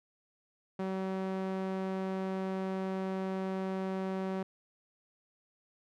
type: tone with band-pass filter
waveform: sawtooth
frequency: 189.9 Hz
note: F#3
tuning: 45 cents sharp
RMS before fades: -35 dBFS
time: 0.79-4.43 s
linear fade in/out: 5 ms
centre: 440 Hz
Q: 0.52
effects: none